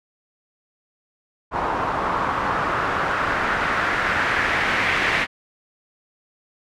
white noise with low-pass filter sweep, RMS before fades -22 dBFS, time 1.51-5.27 s, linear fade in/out 50 ms, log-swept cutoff 1000 to 2100 Hz, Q 2.3, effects none

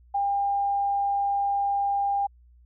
sine tone, 801 Hz, G5, 37 cents sharp, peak -22 dBFS, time 0.14-2.27 s, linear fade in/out 10 ms, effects added 60 Hz sine -52 dBFS peak until 2.65 s

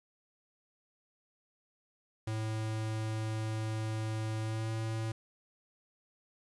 square tone with pitch glide, 109.7 to 111.49 Hz, A2 to A2, -5 to +23 cents, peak -34 dBFS, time 2.27-5.12 s, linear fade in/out 5 ms, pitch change +28 cents, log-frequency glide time 4.41-4.71 s, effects resampled to 24000 Hz + 10-bit

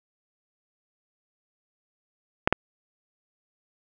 clicks, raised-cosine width 0.5 ms, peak -3 dBFS, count 2, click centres 2.475 / 2.526 s, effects none

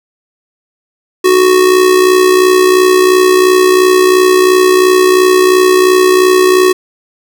square tone with amplitude modulation, 370 Hz, F#4, in tune, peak -3 dBFS, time 1.24-6.73 s, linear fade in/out 10 ms, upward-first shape sine, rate 62.9 Hz, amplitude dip 55%, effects none

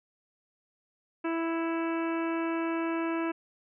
harmonic tone with a mistuned harmonic, 330.2 Hz, E4, 3 cents sharp, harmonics 1 / 2 / 3 / 4 / 5 / 6 / 7 / 8 / 9, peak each -29 / -38 / -38 / -40 / -42 / -52 / -45 / -44 / -57 dBFS, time 1.24-3.32 s, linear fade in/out 10 ms, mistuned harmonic 7, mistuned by -27 cents, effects none

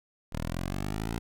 10% pulse linear sweep, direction up, 37.6 to 58.27 Hz, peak -23 dBFS, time 0.32-1.19 s, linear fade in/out 10 ms, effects none

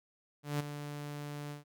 sawtooth tone with ADSR envelope, 146.2 Hz, D3, 7 cents flat, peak -26 dBFS, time 0.43-1.64 s, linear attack 170 ms, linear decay 10 ms, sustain -10 dB, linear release 130 ms, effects none

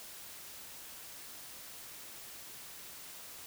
silence, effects white hiss -49 dBFS RMS until 3.46 s

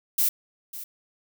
violet noise with echo, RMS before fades -22 dBFS, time 0.18-0.29 s, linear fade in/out 5 ms, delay 550 ms, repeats 1, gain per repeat -15 dB, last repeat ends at 0.84 s, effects none

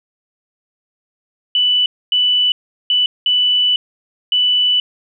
sine tone bursts at uneven times, 2977 Hz, F#7, 10 cents sharp, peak -11 dBFS, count 5, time 1.55-1.86 / 2.12-2.52 / 2.9-3.06 / 3.26-3.76 / 4.32-4.8 s, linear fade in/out 2 ms, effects none

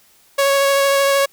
sawtooth tone with vibrato, 554.4 Hz, C#5, in tune, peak -9 dBFS, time 0.38-1.26 s, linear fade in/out 10 ms, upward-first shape sine, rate 13 Hz, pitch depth 11 cents each way, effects white hiss -53 dBFS RMS until 1.32 s

